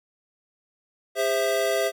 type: chord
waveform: square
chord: Ab augmented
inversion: none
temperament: equal with one note detuned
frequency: 405.1 / 523.3 / 659.3 Hz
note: Ab4 / C5 / E5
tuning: -43 / 0 / 0 cents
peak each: -28 / -28 / -25 dBFS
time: 1.15-1.92 s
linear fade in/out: 50 ms
effects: none